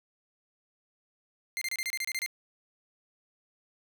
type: tone bursts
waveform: sawtooth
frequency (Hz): 2095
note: C7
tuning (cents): +2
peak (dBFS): -27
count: 10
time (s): 1.57-2.262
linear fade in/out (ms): 0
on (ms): 44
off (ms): 28
effects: none